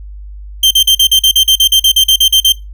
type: tone bursts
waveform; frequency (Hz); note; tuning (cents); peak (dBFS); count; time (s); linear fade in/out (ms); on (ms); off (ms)
40% pulse; 3143; G7; +4; -4; 16; 0.63-2.523; 5; 78; 43
effects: noise-tail reverb RT60 0.2 s tail -19 dB re dry + added 50 Hz sine -26 dBFS peak until 2.73 s